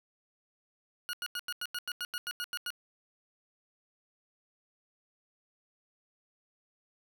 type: tone bursts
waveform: 20% pulse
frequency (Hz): 1443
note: F#6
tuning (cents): -44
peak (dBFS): -29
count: 13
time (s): 1.09-2.704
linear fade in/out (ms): 0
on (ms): 42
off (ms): 89
effects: none